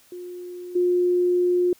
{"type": "tone with level steps", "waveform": "sine", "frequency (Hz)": 356.7, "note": "F4", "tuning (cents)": 37, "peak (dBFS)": [-33, -17], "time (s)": [0.12, 1.73], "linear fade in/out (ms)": 2, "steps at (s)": 0.75, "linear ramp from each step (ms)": 10, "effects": ["white hiss -56 dBFS RMS until 1.79 s"]}